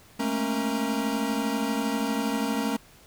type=tone cluster; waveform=square; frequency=213.7 / 226.2 / 274.1 / 465.6 / 933 Hz; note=G#3 / A3 / C#4 / A#4 / A#5; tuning=+50 / +48 / -19 / -2 / +1 cents; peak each=-32 / -32 / -30 / -36 / -36 dBFS; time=0.19-2.77 s; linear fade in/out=10 ms; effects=pink hiss -54 dBFS RMS until 3.06 s